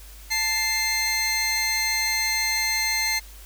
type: tone pair together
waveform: 20% pulse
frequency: 880 / 2098 Hz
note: A5 / C7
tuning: 0 / +4 cents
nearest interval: octave + minor third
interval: 1504 cents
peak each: -26 / -17 dBFS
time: 0.3-3.2 s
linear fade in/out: 20 ms
effects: added 50 Hz sine -42 dBFS peak until 3.45 s + white hiss -48 dBFS RMS until 3.45 s